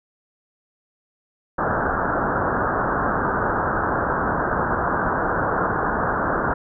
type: low-pass noise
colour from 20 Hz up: white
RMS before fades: -22 dBFS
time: 1.58-6.54 s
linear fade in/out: 5 ms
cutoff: 1600 Hz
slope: 96 dB/octave
effects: none